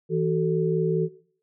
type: tone cluster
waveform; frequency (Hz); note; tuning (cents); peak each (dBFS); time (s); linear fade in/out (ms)
sine; 162.9 / 376.6 / 441.4; E3 / F#4 / A4; -20 / +31 / +5; -25; 0.09-1.09; 50
effects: noise-tail reverb RT60 0.5 s tail -17 dB re dry